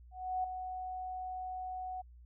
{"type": "tone with ADSR envelope", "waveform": "sine", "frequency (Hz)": 741, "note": "F#5", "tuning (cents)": 2, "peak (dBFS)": -30, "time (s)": [0.11, 2.02], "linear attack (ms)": 330, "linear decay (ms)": 4, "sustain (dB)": -8, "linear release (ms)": 15, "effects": ["added 60 Hz sine -53 dBFS peak until 2.25 s"]}